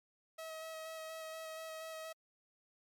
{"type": "tone with vibrato", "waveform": "sawtooth", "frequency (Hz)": 640, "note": "D#5", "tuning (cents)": 49, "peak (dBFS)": -40, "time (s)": [0.38, 2.13], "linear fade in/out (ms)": 10, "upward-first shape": "square", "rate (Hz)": 4.2, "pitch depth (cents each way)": 11, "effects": ["MP3 96 kbps"]}